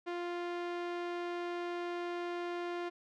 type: tone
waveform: sawtooth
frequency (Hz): 349.2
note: F4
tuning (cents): 0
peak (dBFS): -32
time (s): 0.06-2.9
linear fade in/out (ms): 20
effects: low-pass 3000 Hz 12 dB/octave